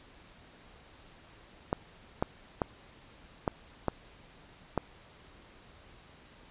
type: clicks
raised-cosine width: 1 ms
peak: -13 dBFS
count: 6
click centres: 1.729 / 2.225 / 2.618 / 3.478 / 3.883 / 4.777 s
effects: pink hiss -56 dBFS RMS until 6.5 s + resampled to 8000 Hz